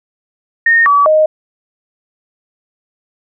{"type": "tone with pitch steps", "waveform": "sine", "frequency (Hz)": [1840, 1144, 621], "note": ["A#6", "D6", "D#5"], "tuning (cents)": [-23, -46, -3], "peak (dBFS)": -6, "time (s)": [0.66, 1.26], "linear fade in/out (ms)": 5, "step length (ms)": 200, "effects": []}